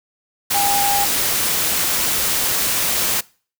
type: tone in noise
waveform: sine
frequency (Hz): 806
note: G5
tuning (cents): +48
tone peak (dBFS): -18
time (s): 0.54-1.05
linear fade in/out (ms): 10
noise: white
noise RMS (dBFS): -19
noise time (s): 0.5-3.21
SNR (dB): -2
effects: noise-tail reverb RT60 0.4 s tail -23 dB re dry